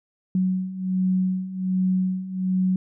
sine beating tone pair, 185 / 186.3 Hz, F#3 / F#3, 0 / +12 cents, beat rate 1.3 Hz, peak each -26 / -22 dBFS, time 0.35-2.76 s, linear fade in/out 2 ms, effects none

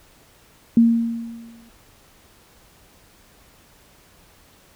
sine tone with exponential decay, 231.2 Hz, A#3, 14 cents flat, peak -8 dBFS, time 0.77-1.69 s, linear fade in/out 2 ms, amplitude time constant 200 ms, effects pink hiss -53 dBFS RMS until 4.75 s

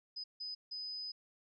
sine tone bursts at uneven times, 5010 Hz, D#8, 11 cents sharp, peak -40 dBFS, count 3, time 0.16-0.24 / 0.4-0.55 / 0.71-1.12 s, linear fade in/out 10 ms, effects none

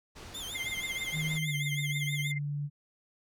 pink low-pass noise, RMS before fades -47 dBFS, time 0.15-1.39 s, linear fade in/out 20 ms, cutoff 6800 Hz, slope 12 dB/octave
sawtooth tone with vibrato, 3357 Hz, G#7, 18 cents sharp, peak -35 dBFS, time 0.34-2.32 s, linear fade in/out 10 ms, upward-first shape sine, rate 6.3 Hz, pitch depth 140 cents each way
sine tone with tremolo, 2093 Hz, C7, in tune, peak -31 dBFS, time 0.54-2.39 s, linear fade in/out 20 ms, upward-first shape sine, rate 17 Hz, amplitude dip 80%
sine tone with pitch glide, 155.56 to 145.14 Hz, D#3 to D3, 0 to -20 cents, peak -31 dBFS, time 1.12-2.7 s, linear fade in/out 50 ms, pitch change -120 cents, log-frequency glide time 1.45-1.53 s
effects none

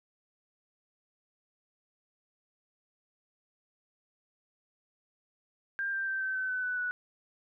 sine tone with pitch steps, 1594 / 1576.6 / 1559.4 / 1542.4 / 1525.5 / 1508.9 / 1492.4 / 1476.1 Hz, G6 / G6 / G6 / G6 / G6 / F#6 / F#6 / F#6, +28 / +9 / -10 / -28 / -48 / +34 / +14 / -5 cents, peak -30 dBFS, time 5.79-6.91 s, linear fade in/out 0 ms, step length 140 ms, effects none

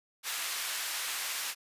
pink high-pass noise, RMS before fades -35 dBFS, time 0.23-1.55 s, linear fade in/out 50 ms, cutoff 1500 Hz, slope 12 dB/octave, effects resampled to 32000 Hz

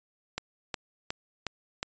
click train, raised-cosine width 0.2 ms, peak -14 dBFS, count 5, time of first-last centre 0.38-1.829 s, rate 2.76 Hz, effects resampled to 16000 Hz

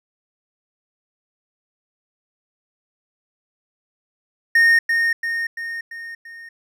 triangle tone with echo, 1843 Hz, A#6, 20 cents flat, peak -9 dBFS, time 4.55-4.79 s, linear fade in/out 5 ms, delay 340 ms, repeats 5, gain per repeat -5 dB, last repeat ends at 6.49 s, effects none

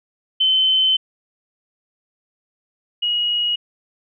sine tone pair in turn, 3065 / 2896 Hz, G7 / F#7, -40 / -38 cents, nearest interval minor second, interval 98 cents, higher first, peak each -13 / -17 dBFS, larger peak first, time 0.4-0.97 / 3.02-3.56 s, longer first, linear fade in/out 10 ms, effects none

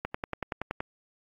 click train, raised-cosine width 0.5 ms, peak -16 dBFS, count 9, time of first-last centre 0.05-0.805 s, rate 10.6 Hz, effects AAC 64 kbps

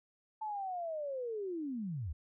sine linear sweep, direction down, 882 to 64.8 Hz, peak -36 dBFS, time 0.41-2.13 s, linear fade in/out 10 ms, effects none

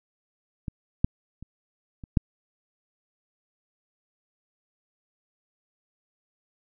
clicks, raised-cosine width 5 ms, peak -19 / -7 / -28 / -27 / -6 dBFS, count 5, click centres 0.682 / 1.045 / 1.426 / 2.038 / 2.172 s, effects none

